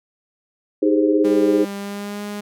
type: chord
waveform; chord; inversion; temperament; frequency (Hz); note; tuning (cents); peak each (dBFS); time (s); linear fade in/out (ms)
sine; Ab major seventh; second; equal with one note detuned; 311.1 / 397.5 / 415.3 / 523.3; Eb4 / G4 / Ab4 / C5; 0 / +24 / 0 / 0; -16 / -21 / -20 / -22; 0.82-1.65; 10
type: tone with pitch glide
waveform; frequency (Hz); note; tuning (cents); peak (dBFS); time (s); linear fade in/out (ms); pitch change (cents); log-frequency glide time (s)
sawtooth; 199.8 to 206; G3 to G#3; +33 to -14; -23; 1.24-2.41; 10; +53; 1.77-2.23
effects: none